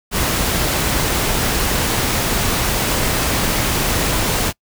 pink noise, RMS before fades -18 dBFS, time 0.11-4.53 s, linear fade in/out 50 ms, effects noise-tail reverb RT60 0.1 s tail -25 dB re dry

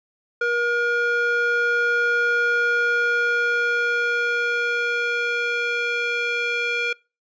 square tone with band-pass filter sweep, 476 Hz, A#4, 36 cents sharp, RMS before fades -21 dBFS, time 0.41-6.93 s, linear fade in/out 5 ms, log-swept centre 1200 to 2100 Hz, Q 2.9, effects noise-tail reverb RT60 0.3 s tail -25 dB re dry + resampled to 16000 Hz

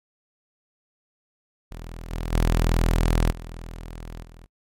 sawtooth tone with level steps, 41.2 Hz, E1, in tune, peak -31 / -23 / -14 / -31 / -40 dBFS, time 1.71-4.46 s, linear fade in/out 0 ms, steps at 2.1 / 2.32 / 3.3 / 4.22 s, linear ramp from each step 20 ms, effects noise-tail reverb RT60 0.1 s tail -26 dB re dry + MP3 64 kbps

